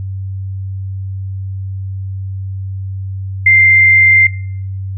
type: tone with frequency modulation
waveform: sine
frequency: 2093 Hz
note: C7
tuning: in tune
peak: -4 dBFS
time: 3.46-4.27 s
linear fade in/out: 5 ms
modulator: 36.2 Hz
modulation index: 0.35
effects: noise-tail reverb RT60 0.7 s tail -23 dB re dry + added 96 Hz sine -19 dBFS peak until 4.97 s